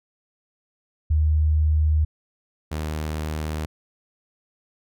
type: tone pair in turn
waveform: sine / sawtooth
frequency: 77 / 77.27 Hz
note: D#2 / D#2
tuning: -17 / -11 cents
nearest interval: unison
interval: 6 cents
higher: second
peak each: -16 / -22 dBFS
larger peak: first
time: 1.1-2.05 / 2.71-3.66 s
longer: neither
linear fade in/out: 10 ms
effects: none

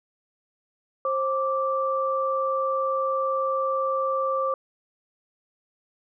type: tone pair together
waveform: sine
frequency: 532.1 / 1170 Hz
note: C5 / D6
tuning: +29 / -7 cents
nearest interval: octave + major second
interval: 1364 cents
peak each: -25 dBFS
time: 1.05-4.54 s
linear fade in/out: 2 ms
effects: none

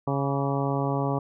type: harmonic tone with a mistuned harmonic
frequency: 138.59 Hz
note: C#3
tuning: in tune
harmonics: 1 / 2 / 3 / 4 / 5 / 6 / 7 / 8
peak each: -27 / -30 / -32 / -33 / -34 / -35 / -35 / -36 dBFS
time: 0.07-1.19 s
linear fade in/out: 5 ms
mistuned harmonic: 8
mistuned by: +54 cents
effects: none

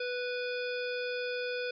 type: harmonic tone with a mistuned harmonic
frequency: 493.9 Hz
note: B4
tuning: in tune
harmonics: 1 / 3 / 5 / 7 / 9 / 10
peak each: -34 / -39 / -41 / -47 / -49 / -47 dBFS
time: 0-1.71 s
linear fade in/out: 5 ms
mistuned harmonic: 9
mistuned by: -21 cents
effects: none

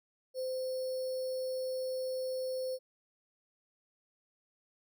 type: tone with sample-and-hold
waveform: sine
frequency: 516 Hz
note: C5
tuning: 24 cents flat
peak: -33 dBFS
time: 0.34-2.79 s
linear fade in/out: 50 ms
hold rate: 4900 Hz
effects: none

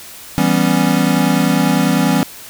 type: chord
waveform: square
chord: C# half-diminished seventh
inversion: first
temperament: equal with one note detuned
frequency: 165.86 / 196 / 246.9 / 277.2 Hz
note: E3 / G3 / B3 / C#4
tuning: +11 / 0 / 0 / 0 cents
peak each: -18 dBFS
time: 0.38-2.23 s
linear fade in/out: 0 ms
effects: white hiss -35 dBFS RMS until 2.49 s

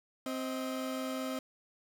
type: tone pair together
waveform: 30% pulse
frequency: 261.6 / 631.6 Hz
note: C4 / D#5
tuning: 0 / +26 cents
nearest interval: octave + minor third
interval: 1526 cents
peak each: -33 / -38 dBFS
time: 0.26-1.39 s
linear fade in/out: 2 ms
effects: none

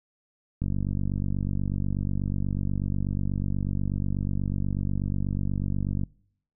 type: click train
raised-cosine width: 5 ms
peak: -16 dBFS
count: 262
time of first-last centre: 0.62-6.035 s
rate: 48.2 Hz
effects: noise-tail reverb RT60 0.7 s tail -26 dB re dry

